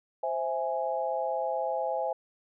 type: chord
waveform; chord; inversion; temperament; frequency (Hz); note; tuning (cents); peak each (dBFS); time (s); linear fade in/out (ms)
sine; C augmented; none; equal; 523.3 / 659.3 / 830.6; C5 / E5 / G#5; 0 / 0 / 0; -32; 0.23-2.13; 5
effects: none